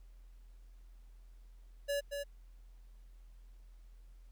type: tone with echo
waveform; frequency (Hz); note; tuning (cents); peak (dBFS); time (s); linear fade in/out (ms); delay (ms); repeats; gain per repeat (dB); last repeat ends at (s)
square; 569; C#5; +45; -33; 1.88-2.01; 20; 230; 1; -5; 2.24
effects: added 42 Hz sine -53 dBFS peak until 4.31 s + pink hiss -75 dBFS RMS until 4.31 s